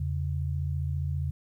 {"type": "tone pair together", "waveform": "sine", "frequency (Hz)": [83.5, 138.36], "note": ["E2", "C#3"], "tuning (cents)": [23, -3], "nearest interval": "major sixth", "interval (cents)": 874, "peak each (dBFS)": [-29, -31], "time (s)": [0, 1.31], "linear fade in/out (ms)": 5, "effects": ["11-bit"]}